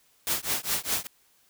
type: noise with tremolo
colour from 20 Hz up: white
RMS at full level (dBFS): -25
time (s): 0.27-1.07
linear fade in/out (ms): 0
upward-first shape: triangle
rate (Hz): 4.9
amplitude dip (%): 100
effects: white hiss -64 dBFS RMS until 1.49 s